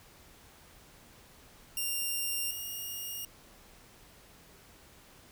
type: tone pair in turn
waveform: 5% pulse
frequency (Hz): 2787 / 2842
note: F7 / F7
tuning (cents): -4 / +30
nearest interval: unison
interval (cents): 34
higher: second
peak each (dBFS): -22 / -28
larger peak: first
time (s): 1.77-2.51 / 2.51-3.25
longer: neither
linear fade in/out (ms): 2
effects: pink hiss -57 dBFS RMS until 5.31 s